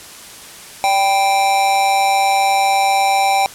square tone with amplitude modulation, 784 Hz, G5, in tune, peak -10 dBFS, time 0.84-3.46 s, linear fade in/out 0 ms, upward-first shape sine, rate 204 Hz, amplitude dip 60%, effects white hiss -36 dBFS RMS until 3.54 s + low-pass 11000 Hz 12 dB/octave

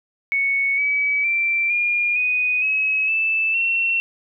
sine tone with pitch steps, 2217 / 2282 / 2349 / 2418 / 2488 / 2561 / 2636 / 2714 Hz, C#7 / C#7 / D7 / D7 / D#7 / D#7 / E7 / E7, 0 / +50 / 0 / +50 / -1 / +49 / -1 / +50 cents, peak -17 dBFS, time 0.32-4 s, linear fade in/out 0 ms, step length 460 ms, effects none

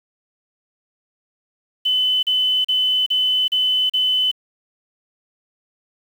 sine tone bursts, 3021 Hz, F#7, 35 cents sharp, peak -15 dBFS, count 6, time 1.85-4.315 s, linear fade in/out 10 ms, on 380 ms, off 37 ms, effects 7-bit

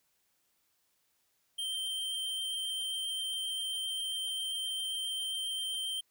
square tone with vibrato, 3136 Hz, G7, in tune, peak -34 dBFS, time 1.58-6.01 s, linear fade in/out 10 ms, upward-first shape sine, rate 7.5 Hz, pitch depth 10 cents each way, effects white hiss -75 dBFS RMS until 6.1 s

